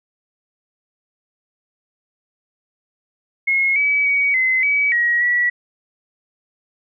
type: tone with pitch steps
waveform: sine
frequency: 2165 / 2285 / 2257 / 2048 / 2279 / 1901 / 1940 Hz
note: C#7 / D7 / C#7 / C7 / C#7 / A#6 / B6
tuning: -41 / -48 / +31 / -38 / +47 / +33 / -31 cents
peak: -14 dBFS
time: 3.47-5.5 s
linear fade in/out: 10 ms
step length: 290 ms
effects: none